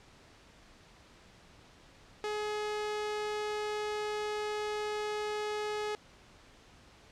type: tone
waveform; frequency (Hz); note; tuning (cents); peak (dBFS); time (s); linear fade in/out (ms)
sawtooth; 421.8; G#4; +27; -29; 2.24-5.95; 0
effects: pink hiss -58 dBFS RMS until 7.11 s + low-pass 6000 Hz 12 dB/octave